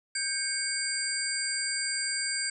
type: tone cluster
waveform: sine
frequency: 1583 / 2220 / 4739 / 7360 / 8130 Hz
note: G6 / C#7 / D8 / A#8 / B8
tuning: +17 / +2 / +15 / -23 / +49 cents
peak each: -35 / -37 / -33 / -39 / -33 dBFS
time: 0.15-2.5 s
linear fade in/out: 5 ms
effects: none